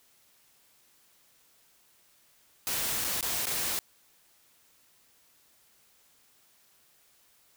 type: noise with dropouts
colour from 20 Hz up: white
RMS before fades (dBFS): -31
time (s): 2.67-3.79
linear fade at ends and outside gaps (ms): 0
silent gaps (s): 3.042-3.046 / 3.209-3.227 / 3.455-3.469
effects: white hiss -64 dBFS RMS until 7.56 s